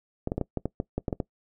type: clicks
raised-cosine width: 2 ms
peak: -14 dBFS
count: 11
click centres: 0.274 / 0.319 / 0.38 / 0.413 / 0.573 / 0.656 / 0.801 / 0.98 / 1.082 / 1.128 / 1.202 s
effects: noise-tail reverb RT60 0.1 s tail -21 dB re dry